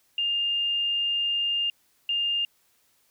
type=tone pair in turn; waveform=sine; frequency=2811 / 2811 Hz; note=F7 / F7; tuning=+11 / +11 cents; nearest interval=unison; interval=0 cents; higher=neither; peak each=-23 dBFS; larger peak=neither; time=0.18-1.7 / 2.09-2.45 s; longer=first; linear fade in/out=2 ms; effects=white hiss -66 dBFS RMS until 3.1 s